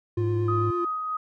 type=tone with vibrato; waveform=triangle; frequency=349.2 Hz; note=F4; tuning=in tune; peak=-24 dBFS; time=0.17-0.85 s; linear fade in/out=5 ms; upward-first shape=triangle; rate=8.9 Hz; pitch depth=22 cents each way
type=tone; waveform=triangle; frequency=105.6 Hz; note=G#2; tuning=29 cents sharp; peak=-22 dBFS; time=0.17-0.71 s; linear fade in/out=10 ms
type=tone with tremolo; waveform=sine; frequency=1254 Hz; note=D#6; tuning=13 cents sharp; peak=-25 dBFS; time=0.48-1.17 s; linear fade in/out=5 ms; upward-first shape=sine; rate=3.2 Hz; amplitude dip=30%
effects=none